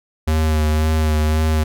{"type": "tone with vibrato", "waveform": "square", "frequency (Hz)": 77.7, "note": "D#2", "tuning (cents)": -2, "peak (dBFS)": -15, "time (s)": [0.27, 1.64], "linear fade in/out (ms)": 10, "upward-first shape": "sine", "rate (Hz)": 1.9, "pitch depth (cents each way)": 25, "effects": []}